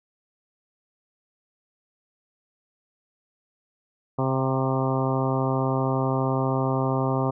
harmonic tone with a mistuned harmonic, 132.4 Hz, C3, 21 cents sharp, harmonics 1 / 2 / 3 / 4 / 5 / 6 / 7 / 8 / 9, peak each -25 / -28 / -30 / -31 / -32 / -33 / -33 / -34 / -35 dBFS, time 4.18-7.31 s, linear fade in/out 10 ms, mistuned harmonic 6, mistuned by -25 cents, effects none

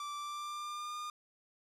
45% pulse tone with pitch glide, 1170 to 1212 Hz, D6 to D#6, -7 to -46 cents, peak -39 dBFS, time 0-1.1 s, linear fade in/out 2 ms, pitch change +61 cents, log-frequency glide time 0.17-0.97 s, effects low-pass 9000 Hz 12 dB/octave

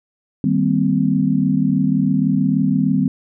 sine chord, C minor seventh, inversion first, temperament equal with one note detuned, 155.56 / 196 / 233.1 / 259.4 Hz, Eb3 / G3 / Bb3 / C4, 0 / 0 / 0 / -15 cents, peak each -20 / -18 / -23 / -18 dBFS, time 0.44-3.08 s, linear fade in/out 2 ms, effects none

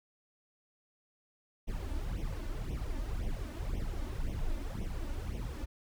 brown noise with flanger, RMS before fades -36 dBFS, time 1.67-5.66 s, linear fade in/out 20 ms, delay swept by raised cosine 0.33 to 3.43 ms, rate 1.9 Hz, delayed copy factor +0.85, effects none

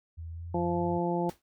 sine tone with pitch glide, 82.41 to 93.58 Hz, E2 to F#2, 0 to +20 cents, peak -37 dBFS, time 0.17-0.99 s, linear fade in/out 20 ms, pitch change +220 cents, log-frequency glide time 0.31-0.85 s
harmonic tone, 173.4 Hz, F3, 12 cents flat, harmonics 1 / 2 / 3 / 4 / 5, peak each -31 / -31 / -35 / -36 / -34 dBFS, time 0.54-1.3 s, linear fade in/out 5 ms
pink noise with exponential decay, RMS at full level -43 dBFS, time 1.29-1.42 s, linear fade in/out 2 ms, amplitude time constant 27 ms
effects none

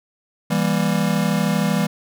square chord, E diminished, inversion none, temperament just, 164.81 / 197.78 / 237.3 Hz, E3 / G3 / Bb3, 0 / +16 / +31 cents, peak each -22 / -21 / -25 dBFS, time 0.5-1.87 s, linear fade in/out 10 ms, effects none

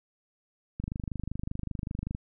click train, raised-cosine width 5 ms, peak -21 dBFS, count 35, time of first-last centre 0.8-2.149 s, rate 25.2 Hz, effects none

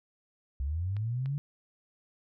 sine linear sweep, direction up, 63.7 to 146.83 Hz, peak -29 dBFS, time 0.6-1.38 s, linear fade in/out 0 ms
clicks, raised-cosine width 0.3 ms, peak -33 dBFS, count 2, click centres 0.967 / 1.259 s
effects none

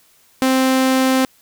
sawtooth tone, 261.6 Hz, C4, in tune, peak -9 dBFS, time 0.42-1.25 s, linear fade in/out 0 ms, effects white hiss -54 dBFS RMS until 1.41 s

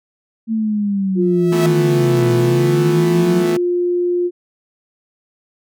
sine linear two-way sweep, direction down then up, 226 to 121.8 to 185.4 Hz, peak -15 dBFS, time 0.47-3.45 s, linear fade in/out 50 ms, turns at 2.33 s
sine tone, 353.3 Hz, F4, 20 cents sharp, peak -14 dBFS, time 1.15-4.31 s, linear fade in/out 50 ms
sawtooth tone with exponential growth, 652 Hz, E5, 19 cents flat, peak -14 dBFS, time 1.21-1.66 s, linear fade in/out 2 ms, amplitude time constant 97 ms
sawtooth chord, E suspended fourth, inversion none, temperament equal, 164.81 / 220 / 246.9 Hz, E3 / A3 / B3, 0 / 0 / 0 cents, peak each -19 / -19 / -23 dBFS, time 1.52-3.57 s, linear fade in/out 5 ms
effects none

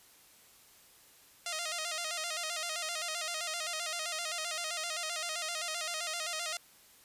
5% pulse tone with vibrato, 660 Hz, E5, 2 cents sharp, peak -23 dBFS, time 1.46-6.57 s, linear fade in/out 2 ms, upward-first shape square, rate 7.7 Hz, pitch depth 88 cents each way, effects white hiss -60 dBFS RMS until 7.04 s + resampled to 32000 Hz

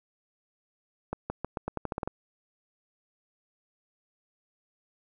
accelerating click train, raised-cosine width 1 ms, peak -17 dBFS, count 11, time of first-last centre 1.13-2.076 s, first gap 170 ms, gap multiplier 0.86, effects none

